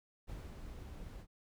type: noise with ADSR envelope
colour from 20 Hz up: brown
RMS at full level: -45 dBFS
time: 0.27-1.27 s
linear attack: 30 ms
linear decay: 220 ms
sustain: -3 dB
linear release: 73 ms
effects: none